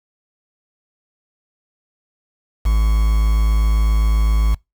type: tone with quantisation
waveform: triangle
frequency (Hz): 53.8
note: A1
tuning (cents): -38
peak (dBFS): -10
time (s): 2.65-4.55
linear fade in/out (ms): 10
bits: 5
effects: noise-tail reverb RT60 0.2 s tail -25 dB re dry